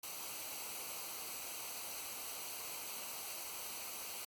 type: noise with comb filter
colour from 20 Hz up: white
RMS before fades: -45 dBFS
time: 0.03-4.25 s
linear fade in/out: 5 ms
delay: 0.57 ms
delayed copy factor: -0.6
effects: AAC 64 kbps